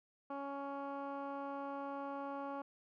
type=tone with low-pass filter; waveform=15% pulse; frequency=278.9 Hz; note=C#4; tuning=11 cents sharp; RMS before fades=-43 dBFS; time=0.3-2.62 s; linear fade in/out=5 ms; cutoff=1200 Hz; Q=1.5; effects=none